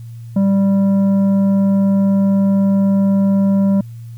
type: tone with tanh clipping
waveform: sine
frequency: 196 Hz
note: G3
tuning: in tune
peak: -12 dBFS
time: 0.36-3.81 s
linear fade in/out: 5 ms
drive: 8 dB
effects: added 116 Hz sine -29 dBFS peak until 4.17 s + white hiss -55 dBFS RMS until 4.17 s